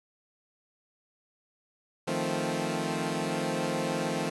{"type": "chord", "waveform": "15% pulse", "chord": "F dominant seventh", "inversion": "third", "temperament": "equal", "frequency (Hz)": [155.56, 174.61, 220, 261.6], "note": ["Eb3", "F3", "A3", "C4"], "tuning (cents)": [0, 0, 0, 0], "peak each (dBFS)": -28, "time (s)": [2.07, 4.3], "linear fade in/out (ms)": 10, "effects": ["resampled to 24000 Hz", "9-bit"]}